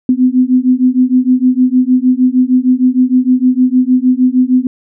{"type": "beating tone pair", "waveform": "sine", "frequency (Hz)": [250.6, 257.1], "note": ["B3", "C4"], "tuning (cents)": [25, -30], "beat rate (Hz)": 6.5, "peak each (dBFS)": -10, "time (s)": [0.09, 4.67], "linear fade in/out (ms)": 2, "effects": []}